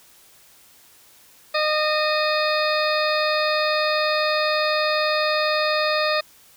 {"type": "harmonic tone with a mistuned harmonic", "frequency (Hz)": 612, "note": "D#5", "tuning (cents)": -29, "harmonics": [1, 2, 3, 4, 6, 7, 8], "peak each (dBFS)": [-22, -25, -27, -28, -30, -30, -31], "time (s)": [1.54, 6.21], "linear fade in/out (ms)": 10, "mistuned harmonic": 4, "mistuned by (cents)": 36, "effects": ["white hiss -52 dBFS RMS until 6.56 s"]}